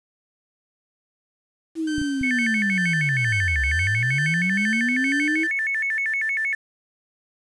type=linear two-way sweep; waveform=sine; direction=down then up; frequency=329.6 to 64.6 to 329.6 Hz; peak=-22 dBFS; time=1.75-5.48 s; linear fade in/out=50 ms; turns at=3.64 s
type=tone with tremolo; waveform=sawtooth; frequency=1550 Hz; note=G6; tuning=20 cents flat; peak=-26 dBFS; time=1.87-5.47 s; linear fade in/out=5 ms; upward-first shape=triangle; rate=2.2 Hz; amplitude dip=65%
type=clicks; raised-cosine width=5 ms; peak=-20 dBFS; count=3; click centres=1.982 / 2.016 / 2.213 s
type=tone with vibrato; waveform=sine; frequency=1975.5 Hz; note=B6; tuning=in tune; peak=-21 dBFS; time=2.23-6.55 s; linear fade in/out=5 ms; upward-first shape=square; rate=6.4 Hz; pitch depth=190 cents each way
effects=resampled to 22050 Hz + 8-bit

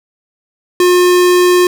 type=tone; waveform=square; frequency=358.3 Hz; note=F4; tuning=44 cents sharp; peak=-7 dBFS; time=0.8-1.67 s; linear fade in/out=2 ms; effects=none

